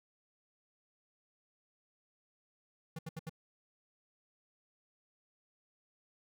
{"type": "tone bursts", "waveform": "square", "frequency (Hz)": 161.2, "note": "E3", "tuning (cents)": -38, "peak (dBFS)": -40, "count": 4, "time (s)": [2.96, 3.295], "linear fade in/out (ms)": 5, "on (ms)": 29, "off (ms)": 73, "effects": []}